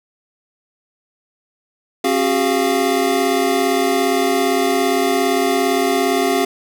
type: tone cluster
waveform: square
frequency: 269.2 / 369 / 406.5 / 699 Hz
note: C4 / F#4 / G#4 / F5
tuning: +49 / -5 / -37 / +1 cents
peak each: -21 dBFS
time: 2.04-6.45 s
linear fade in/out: 5 ms
effects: none